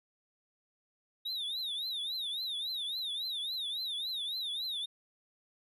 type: tone with vibrato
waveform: triangle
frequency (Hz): 3729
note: A#7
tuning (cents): 0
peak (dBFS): -33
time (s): 1.25-4.86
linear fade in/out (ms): 10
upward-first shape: triangle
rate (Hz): 3.6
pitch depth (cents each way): 190
effects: none